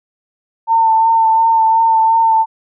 sine tone with vibrato, 899 Hz, A5, 37 cents sharp, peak -8 dBFS, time 0.67-2.46 s, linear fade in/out 50 ms, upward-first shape sine, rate 2.8 Hz, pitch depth 20 cents each way, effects none

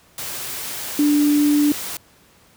sine tone in noise, 293.5 Hz, D4, 1 cent flat, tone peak -13 dBFS, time 0.99-1.72 s, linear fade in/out 2 ms, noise white, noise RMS -29 dBFS, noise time 0.18-1.97 s, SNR +13 dB, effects pink hiss -53 dBFS RMS until 2.56 s + high-pass 60 Hz 12 dB/octave

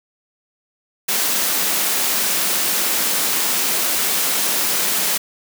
white high-pass noise, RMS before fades -19 dBFS, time 1.08-5.18 s, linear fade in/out 10 ms, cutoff 160 Hz, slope 96 dB/octave, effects none

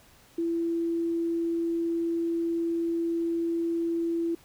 sine tone, 335.2 Hz, E4, 29 cents sharp, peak -25 dBFS, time 0.38-4.35 s, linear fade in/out 5 ms, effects pink hiss -57 dBFS RMS until 4.44 s

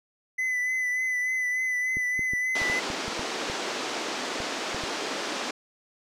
triangle tone with vibrato, 2010 Hz, B6, 30 cents sharp, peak -23 dBFS, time 0.38-2.8 s, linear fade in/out 10 ms, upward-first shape triangle, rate 3.4 Hz, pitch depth 32 cents each way
clicks, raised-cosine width 3 ms, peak -24 dBFS, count 12, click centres 1.97 / 2.193 / 2.335 / 2.617 / 2.699 / 2.902 / 3.081 / 3.194 / 3.499 / 4.403 / 4.746 / 4.837 s
pink band-pass noise, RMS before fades -32 dBFS, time 2.55-5.51 s, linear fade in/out 5 ms, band 270 to 6500 Hz, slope 24 dB/octave
effects none

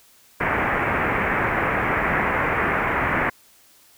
white low-pass noise, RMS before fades -22 dBFS, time 0.4-3.3 s, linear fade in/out 10 ms, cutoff 2200 Hz, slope 48 dB/octave, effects white hiss -54 dBFS RMS until 3.97 s

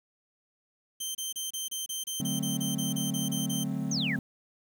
15% pulse tone bursts, 3122 Hz, G7, 8 cents flat, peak -25 dBFS, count 15, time 1-3.642 s, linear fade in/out 10 ms, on 150 ms, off 28 ms
triangle chord, D dominant seventh, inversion none, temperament equal with one note detuned, 146.83 / 185 / 218.2 / 261.6 Hz, D3 / F#3 / A3 / C4, 0 / 0 / -14 / 0 cents, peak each -33 dBFS, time 2.2-4.19 s, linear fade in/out 2 ms
sine exponential sweep, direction down, 6645 to 1576 Hz, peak -29 dBFS, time 3.91-4.16 s, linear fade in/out 5 ms
effects 9-bit

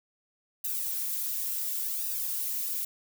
violet noise with flanger, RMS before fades -32 dBFS, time 0.64-2.85 s, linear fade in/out 5 ms, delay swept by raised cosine 0.91 to 3.91 ms, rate 0.7 Hz, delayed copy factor -1, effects none

